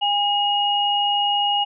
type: tone pair together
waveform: sine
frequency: 813.7 / 2878 Hz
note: G#5 / F#7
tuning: -36 / -49 cents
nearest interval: octave + minor seventh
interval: 2187 cents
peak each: -20 dBFS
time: 0.01-1.65 s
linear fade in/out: 20 ms
effects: none